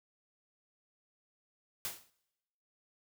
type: noise with exponential decay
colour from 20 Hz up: white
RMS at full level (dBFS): -35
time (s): 1.85-2.1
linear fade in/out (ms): 0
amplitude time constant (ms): 54
effects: noise-tail reverb RT60 1.0 s tail -24 dB re dry